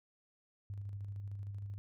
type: tone with tremolo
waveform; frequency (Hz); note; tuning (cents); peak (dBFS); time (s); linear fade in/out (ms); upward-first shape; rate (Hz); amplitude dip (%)
sine; 100.3; G2; +40; -39; 0.7-1.78; 0; square; 13; 30
effects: none